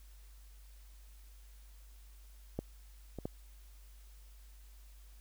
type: clicks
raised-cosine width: 2 ms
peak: -22 / -28 / -23 dBFS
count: 3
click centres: 2.59 / 3.187 / 3.255 s
effects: added 50 Hz sine -53 dBFS peak until 5.2 s + white hiss -66 dBFS RMS until 5.2 s